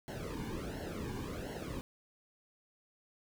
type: noise with flanger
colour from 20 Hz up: brown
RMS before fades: -41 dBFS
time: 0.08-1.81 s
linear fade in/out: 0 ms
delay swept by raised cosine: 0.82 to 1.56 ms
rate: 1.4 Hz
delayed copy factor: -0.9
effects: none